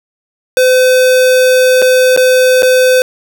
square tone with dropouts, 510 Hz, C5, 44 cents flat, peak -6 dBFS, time 0.57-3.02 s, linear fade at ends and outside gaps 1 ms, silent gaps 1.819-1.823 / 2.164-2.174 / 2.623-2.63 s, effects none

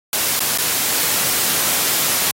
white noise with dropouts, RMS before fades -18 dBFS, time 0.13-2.31 s, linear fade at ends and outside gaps 1 ms, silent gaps 0.394-0.404 / 0.576-0.584 s, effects high-pass 100 Hz 12 dB/octave + AAC 48 kbps

